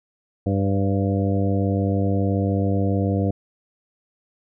harmonic tone with a mistuned harmonic, 98.5 Hz, G2, 9 cents sharp, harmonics 1 / 2 / 3 / 4 / 5 / 6 / 7, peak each -21 / -24 / -26 / -33 / -28 / -33 / -33 dBFS, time 0.46-3.31 s, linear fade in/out 5 ms, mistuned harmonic 6, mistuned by -34 cents, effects none

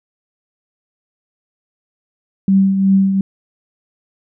sine tone with tremolo, 193.7 Hz, G3, 20 cents flat, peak -7 dBFS, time 2.48-3.21 s, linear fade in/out 2 ms, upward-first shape triangle, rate 2.7 Hz, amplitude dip 55%, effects none

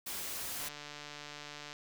white noise, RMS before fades -40 dBFS, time 0.06-0.69 s, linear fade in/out 10 ms
click train, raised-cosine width 0.2 ms, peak -28 dBFS, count 167, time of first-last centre 0.6-1.729 s, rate 147 Hz
effects none

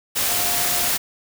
sine tone in noise, 706 Hz, F5, 19 cents sharp, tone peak -31 dBFS, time 0.28-0.89 s, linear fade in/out 20 ms, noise white, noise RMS -21 dBFS, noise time 0.15-0.98 s, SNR -13 dB, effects none

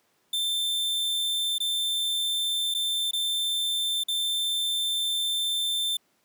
45% pulse tone with dropouts, 3559 Hz, A7, 19 cents sharp, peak -25 dBFS, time 0.33-5.97 s, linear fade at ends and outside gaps 5 ms, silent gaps 1.583-1.602 / 2.741-2.747 / 3.111-3.132 / 4.037-4.083 s, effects pink hiss -68 dBFS RMS until 6.24 s + high-pass 200 Hz 12 dB/octave

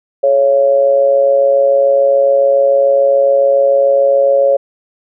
sine tone with amplitude modulation, 554 Hz, C#5, 1 cent flat, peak -4 dBFS, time 0.23-4.57 s, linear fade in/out 10 ms, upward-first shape sine, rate 127 Hz, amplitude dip 65%, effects none

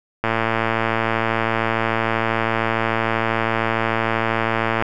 click train, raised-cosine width 0.5 ms, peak -4 dBFS, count 519, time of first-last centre 0.24-4.824 s, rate 113 Hz, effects none

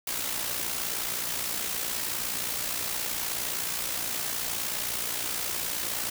white noise with amplitude modulation, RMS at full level -29 dBFS, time 0.07-6.1 s, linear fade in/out 5 ms, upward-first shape sine, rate 59.2 Hz, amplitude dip 50%, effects none

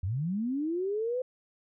sine linear sweep, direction up, 82.4 to 517 Hz, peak -28 dBFS, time 0.03-1.22 s, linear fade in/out 5 ms, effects none

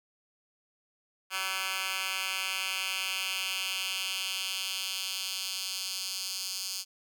10% pulse tone with high-pass filter sweep, 189.8 Hz, F#3, 44 cents sharp, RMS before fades -34 dBFS, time 1.3-6.85 s, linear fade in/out 50 ms, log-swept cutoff 1800 to 4800 Hz, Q 1.9, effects none

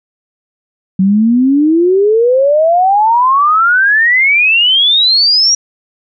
sine exponential sweep, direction up, 185 to 5760 Hz, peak -6 dBFS, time 0.99-5.55 s, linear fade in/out 5 ms, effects none

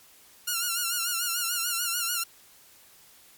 5% pulse tone with vibrato, 1400 Hz, F6, 4 cents sharp, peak -15 dBFS, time 0.47-2.24 s, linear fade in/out 10 ms, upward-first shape sine, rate 6.8 Hz, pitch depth 67 cents each way, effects white hiss -55 dBFS RMS until 3.37 s + MP3 96 kbps

